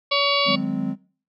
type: harmonic tone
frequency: 565 Hz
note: C#5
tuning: 33 cents sharp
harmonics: 1 / 2 / 4 / 5 / 6 / 7 / 8 / 9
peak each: -24 / -23 / -25 / -27 / -27 / -27 / -28 / -34 dBFS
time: 0.11-0.56 s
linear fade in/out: 10 ms
type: chord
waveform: triangle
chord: Ab dominant seventh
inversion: second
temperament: just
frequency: 155.74 / 186.89 / 207.7 / 259.6 Hz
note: Eb3 / Gb3 / Ab3 / C4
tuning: +2 / +18 / 0 / -13 cents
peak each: -30 / -26 / -25 / -24 dBFS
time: 0.45-0.96 s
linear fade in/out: 50 ms
effects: noise-tail reverb RT60 0.4 s tail -20 dB re dry